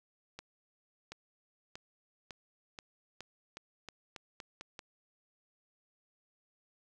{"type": "accelerating click train", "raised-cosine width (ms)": 0.2, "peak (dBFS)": -27, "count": 12, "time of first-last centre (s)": [0.39, 4.792], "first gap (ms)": 730, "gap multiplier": 0.87, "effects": []}